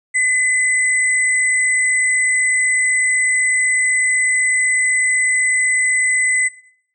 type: tone pair together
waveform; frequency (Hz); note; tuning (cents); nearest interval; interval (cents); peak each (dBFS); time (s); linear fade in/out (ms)
sine; 2018 / 8072; B6 / B8; +37 / +37; 2 octaves; 2400; -14 / -20; 0.14-6.49; 20
effects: noise-tail reverb RT60 0.6 s tail -18 dB re dry